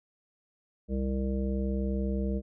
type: harmonic tone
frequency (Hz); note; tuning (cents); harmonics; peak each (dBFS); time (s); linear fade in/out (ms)
65.9; C2; +13; 1 / 3 / 5 / 7 / 9; -30 / -31 / -39 / -38 / -42; 0.88-2.42; 50
effects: none